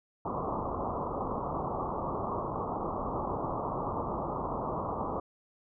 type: low-pass noise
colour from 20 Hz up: white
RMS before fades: -34 dBFS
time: 0.25-5.2 s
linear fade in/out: 5 ms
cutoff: 1200 Hz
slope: 96 dB/octave
effects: none